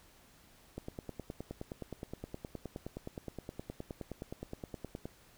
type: click train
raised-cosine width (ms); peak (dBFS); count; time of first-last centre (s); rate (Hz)
2; -27; 42; 0.78-5.055; 9.59
effects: pink hiss -62 dBFS RMS until 5.37 s